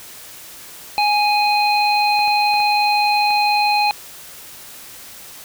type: harmonic tone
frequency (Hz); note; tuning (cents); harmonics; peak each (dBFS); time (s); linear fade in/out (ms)
830.6; G#5; 0; 1 / 3 / 5; -15 / -20 / -22; 0.98-3.91; 0
type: clicks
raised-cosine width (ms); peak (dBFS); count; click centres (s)
0.5; -21; 5; 2.191 / 2.279 / 2.54 / 2.602 / 3.306
effects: white hiss -38 dBFS RMS until 5.44 s